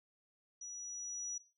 sine tone with level ramp, 5850 Hz, F#8, 21 cents flat, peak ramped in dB -45 to -38 dBFS, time 0.61-1.38 s, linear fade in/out 5 ms, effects noise-tail reverb RT60 0.3 s tail -17 dB re dry

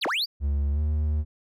triangle linear two-way sweep, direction down then up, 4978 to 241.3 to 4978 Hz, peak -22 dBFS, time 0.01-0.26 s, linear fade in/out 20 ms, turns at 0.06 s
triangle tone with pitch glide, 71.1 to 75.76 Hz, C#2 to D#2, +45 to -46 cents, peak -20 dBFS, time 0.4-1.25 s, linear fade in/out 50 ms, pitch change +109 cents, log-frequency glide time 0.72-0.81 s
effects none

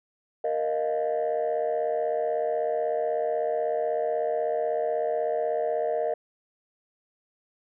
sine chord, Bb suspended fourth, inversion none, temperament equal, 466.2 / 622.3 / 698.5 Hz, Bb4 / Eb5 / F5, 0 / 0 / 0 cents, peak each -27 / -26 / -29 dBFS, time 0.44-6.14 s, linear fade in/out 5 ms, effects tanh soft clip ceiling -19 dBFS

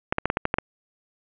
clicks, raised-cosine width 0.5 ms, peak -6 dBFS, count 8, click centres 0.125 / 0.184 / 0.256 / 0.301 / 0.371 / 0.454 / 0.541 / 0.585 s, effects resampled to 8000 Hz + 7-bit

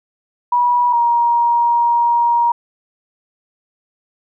sine tone pair in turn, 970 / 945.1 Hz, B5 / A#5, -31 / +24 cents, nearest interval unison, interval 45 cents, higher first, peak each -11 dBFS, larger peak neither, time 0.52-0.93 / 0.93-2.52 s, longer second, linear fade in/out 5 ms, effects none

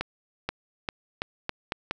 accelerating click train, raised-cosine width 0.3 ms, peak -12 dBFS, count 7, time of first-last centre 0.01-1.91 s, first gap 480 ms, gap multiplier 0.83, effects none

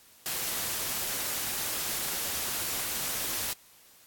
white noise, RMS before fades -32 dBFS, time 0.26-3.53 s, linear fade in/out 0 ms, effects white hiss -57 dBFS RMS until 4.06 s + AAC 64 kbps

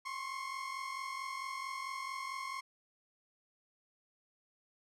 30% pulse tone pair together, 1054 / 1098.5 Hz, C6 / C#6, +12 / -16 cents, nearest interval minor second, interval 72 cents, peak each -39 / -40 dBFS, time 0.05-2.61 s, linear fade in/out 10 ms, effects low-pass 8000 Hz 12 dB/octave

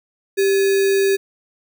sine tone with sample-and-hold, 392 Hz, G4, in tune, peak -13 dBFS, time 0.37-1.17 s, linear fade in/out 20 ms, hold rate 2100 Hz, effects none

